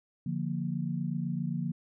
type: chord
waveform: sine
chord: Bb major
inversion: first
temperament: equal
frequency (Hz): 146.83 / 174.61 / 233.1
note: D3 / F3 / Bb3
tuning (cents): 0 / 0 / 0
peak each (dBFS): -34 / -33 / -36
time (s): 0.26-1.72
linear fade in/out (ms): 5
effects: none